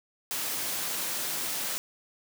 white high-pass noise, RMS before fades -32 dBFS, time 0.31-1.78 s, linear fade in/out 0 ms, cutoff 140 Hz, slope 12 dB/octave, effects none

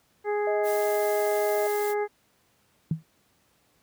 harmonic tone, 415.3 Hz, G#4, in tune, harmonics 1 / 2 / 3 / 4 / 5, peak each -25 / -31 / -41 / -40 / -39 dBFS, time 0.24-2.08 s, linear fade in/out 50 ms
sine tone, 631 Hz, D#5, 24 cents sharp, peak -27 dBFS, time 0.47-1.67 s, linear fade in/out 2 ms
blue noise, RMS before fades -38 dBFS, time 0.63-1.95 s, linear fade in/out 50 ms
sine tone with exponential decay, 160 Hz, D#3, 49 cents sharp, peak -19 dBFS, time 2.91-3.03 s, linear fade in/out 2 ms, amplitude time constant 26 ms
effects pink hiss -66 dBFS RMS until 3.82 s + high-pass 80 Hz 12 dB/octave

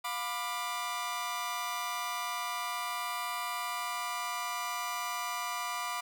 sawtooth chord, B diminished, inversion second, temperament just, 711.2 / 987.8 / 1185.3 Hz, F5 / B5 / D6, +31 / 0 / +16 cents, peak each -37 / -34 / -33 dBFS, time 0.04-6.01 s, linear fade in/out 10 ms, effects none

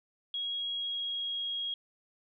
sine tone with pitch glide, 3302 to 3283 Hz, G#7 to G#7, -11 to -21 cents, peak -32 dBFS, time 0.34-1.74 s, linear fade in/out 2 ms, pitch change -10 cents, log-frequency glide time 0.63-1.44 s, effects none

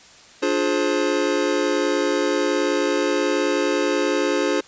square chord, D half-diminished seventh, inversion none, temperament just, 293.7 / 352.4 / 422.9 / 528.6 Hz, D4 / F4 / Ab4 / C5, 0 / +16 / +31 / +18 cents, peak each -25 dBFS, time 0.42-4.61 s, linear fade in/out 10 ms, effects white hiss -47 dBFS RMS until 4.67 s + resampled to 16000 Hz

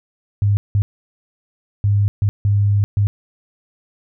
sine tone bursts at uneven times, 101.7 Hz, G#2, 36 cents flat, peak -12 dBFS, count 6, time 0.42-0.57 / 0.75-0.82 / 1.84-2.08 / 2.22-2.29 / 2.45-2.84 / 2.97-3.07 s, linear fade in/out 0 ms, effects none

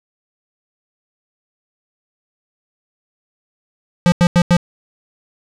square tone bursts, 175.1 Hz, F3, 5 cents sharp, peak -9 dBFS, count 4, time 4.06-4.567 s, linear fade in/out 0 ms, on 60 ms, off 89 ms, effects low-pass 7000 Hz 12 dB/octave

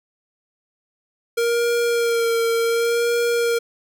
square tone with vibrato, 466.2 Hz, A#4, in tune, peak -18 dBFS, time 1.37-3.59 s, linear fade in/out 10 ms, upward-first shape sine, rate 0.68 Hz, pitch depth 24 cents each way, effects none

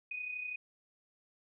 sine tone with amplitude modulation, 2489 Hz, D#7, in tune, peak -35 dBFS, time 0.11-0.56 s, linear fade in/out 5 ms, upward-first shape sine, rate 32.3 Hz, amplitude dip 55%, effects none

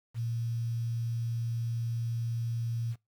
sine tone with quantisation, 116.4 Hz, A#2, 2 cents flat, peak -30 dBFS, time 0.14-2.96 s, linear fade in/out 50 ms, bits 9, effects noise-tail reverb RT60 0.2 s tail -22 dB re dry

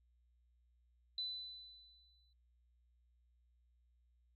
sine tone with exponential decay, 4000 Hz, B7, 21 cents sharp, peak -37 dBFS, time 1.18-2.33 s, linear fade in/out 2 ms, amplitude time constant 250 ms, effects added 60 Hz sine -70 dBFS peak until 4.35 s

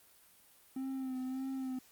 triangle tone with vibrato, 261.6 Hz, C4, in tune, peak -34 dBFS, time 0.76-1.79 s, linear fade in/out 5 ms, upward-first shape sine, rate 1.7 Hz, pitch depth 34 cents each way, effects white hiss -63 dBFS RMS until 1.91 s + Opus 32 kbps

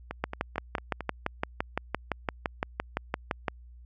two click trains, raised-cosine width 0.5 ms, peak -12 / -19 dBFS, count 20 / 5, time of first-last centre 0.24-3.482 / 0.11-1.007 s, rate 5.86 / 4.46 Hz, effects added 60 Hz sine -47 dBFS peak until 3.85 s

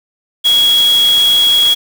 sine tone in noise, 3322 Hz, G#7, in tune, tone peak -7 dBFS, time 0.44-1.75 s, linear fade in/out 20 ms, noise white, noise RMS -22 dBFS, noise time 0.44-1.75 s, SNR +12 dB, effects none

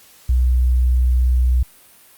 sine tone, 62.3 Hz, B1, 16 cents sharp, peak -12 dBFS, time 0.29-1.63 s, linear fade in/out 5 ms, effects white hiss -48 dBFS RMS until 2.17 s + Opus 48 kbps

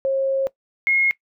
sine tone pair in turn, 539 / 2156 Hz, C#5 / C#7, -49 / -49 cents, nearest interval 2 octaves, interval 2400 cents, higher second, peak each -17 / -15 dBFS, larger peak second, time 0.05-0.47 / 0.87-1.11 s, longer first, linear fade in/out 0 ms, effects noise-tail reverb RT60 0.1 s tail -20 dB re dry

